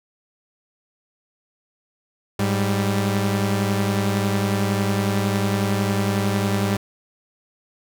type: tone pair together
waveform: sawtooth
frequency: 103.6 / 196.25 Hz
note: G#2 / G3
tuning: -4 / +2 cents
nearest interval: major seventh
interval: 1106 cents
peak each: -18 dBFS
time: 2.39-6.77 s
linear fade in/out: 5 ms
effects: none